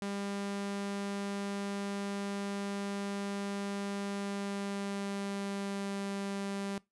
sawtooth tone with pitch glide, 200 to 198.27 Hz, G3 to G3, +35 to +20 cents, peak -31 dBFS, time 0.02-6.78 s, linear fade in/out 0 ms, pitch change -15 cents, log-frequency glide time 4.08-6.07 s, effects noise-tail reverb RT60 0.2 s tail -22 dB re dry + resampled to 24000 Hz

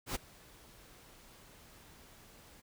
pink noise with ADSR envelope, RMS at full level -35 dBFS, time 0.06-2.62 s, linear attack 92 ms, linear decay 16 ms, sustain -23 dB, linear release 26 ms, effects none

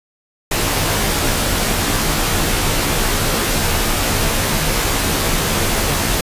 pink noise with comb filter, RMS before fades -17 dBFS, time 0.51-6.21 s, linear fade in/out 5 ms, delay 16 ms, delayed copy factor -0.65, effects resampled to 32000 Hz

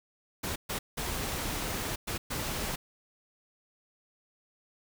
pink noise bursts at uneven times, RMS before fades -34 dBFS, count 5, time 0.43-0.56 / 0.69-0.79 / 0.97-1.96 / 2.07-2.18 / 2.3-2.76 s, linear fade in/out 10 ms, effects none

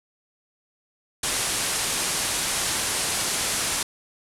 white low-pass noise, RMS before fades -26 dBFS, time 1.23-3.83 s, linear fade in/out 5 ms, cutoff 11000 Hz, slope 48 dB/octave, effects none

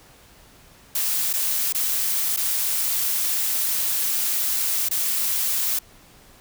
blue noise with dropouts, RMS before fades -23 dBFS, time 0.95-5.79 s, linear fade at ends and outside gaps 5 ms, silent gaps 1.331-1.336 / 1.726-1.746 / 2.364-2.371 / 4.888-4.91 s, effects pink hiss -51 dBFS RMS until 6.4 s

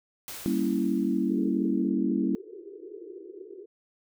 white noise with exponential decay, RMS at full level -38 dBFS, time 0.28-1.89 s, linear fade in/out 0 ms, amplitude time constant 350 ms
sine chord, G diminished seventh, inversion none, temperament equal, 196 / 233.1 / 277.2 / 329.6 Hz, G3 / Bb3 / Db4 / Fb4, 0 / 0 / 0 / 0 cents, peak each -29 dBFS, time 0.46-2.35 s, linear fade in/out 0 ms
pink band-pass noise, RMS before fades -43 dBFS, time 1.29-3.66 s, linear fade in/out 10 ms, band 340 to 440 Hz, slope 96 dB/octave
effects none

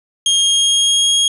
sawtooth tone with pitch glide, 3240 to 3274 Hz, G#7 to G#7, -43 to -25 cents, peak -8 dBFS, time 0.26-1.28 s, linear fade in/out 2 ms, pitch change +18 cents, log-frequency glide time 0.37-1.1 s, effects resampled to 24000 Hz + 7-bit

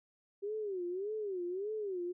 sine tone with vibrato, 389.9 Hz, G4, 9 cents flat, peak -35 dBFS, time 0.42-2.13 s, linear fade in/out 20 ms, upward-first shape sine, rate 1.7 Hz, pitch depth 190 cents each way, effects none

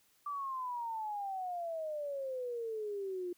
sine exponential sweep, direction down, 1174.7 to 349.2 Hz, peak -36 dBFS, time 0.26-3.33 s, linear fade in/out 5 ms, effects white hiss -70 dBFS RMS until 3.37 s

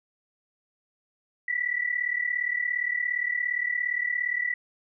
sine tone pair together, 1940.7 / 1978 Hz, B6 / B6, -31 / +2 cents, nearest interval unison, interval 33 cents, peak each -28 dBFS, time 1.48-4.54 s, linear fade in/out 5 ms, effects none

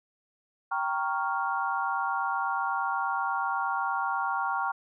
sine chord, G half-diminished seventh, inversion none, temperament equal, 784 / 932.3 / 1108.7 / 1396.9 Hz, G5 / Bb5 / Db6 / F6, 0 / 0 / 0 / 0 cents, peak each -32 dBFS, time 0.71-4.72 s, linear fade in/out 10 ms, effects none

